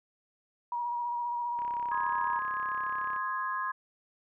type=tone with vibrato; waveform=sine; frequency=957 Hz; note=A#5; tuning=45 cents sharp; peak=-30 dBFS; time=0.72-2.39 s; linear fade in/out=2 ms; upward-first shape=square; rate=15 Hz; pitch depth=18 cents each way
type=click train; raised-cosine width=0.5 ms; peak=-32 dBFS; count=54; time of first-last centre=1.59-3.163 s; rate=33.7 Hz
type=chord; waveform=sine; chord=Ab major; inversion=first; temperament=equal; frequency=1046.5 / 1244.5 / 1661.2 Hz; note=C6 / Eb6 / Ab6; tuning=0 / 0 / 0 cents; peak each=-32 / -38 / -36 dBFS; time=1.91-3.72 s; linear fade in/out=10 ms
effects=none